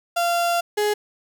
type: tone pair in turn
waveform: 35% pulse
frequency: 690 / 418.1 Hz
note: F5 / G#4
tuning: -21 / +12 cents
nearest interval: major sixth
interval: 867 cents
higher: first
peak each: -17 dBFS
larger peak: neither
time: 0.16-0.61 / 0.77-0.94 s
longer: first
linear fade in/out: 10 ms
effects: 9-bit